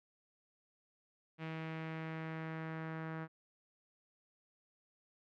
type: tone with low-pass filter sweep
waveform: sawtooth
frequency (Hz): 160.4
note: E3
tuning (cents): -47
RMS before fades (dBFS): -43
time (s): 1.38-3.28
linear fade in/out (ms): 50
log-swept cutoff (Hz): 2500 to 1600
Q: 2.1
effects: none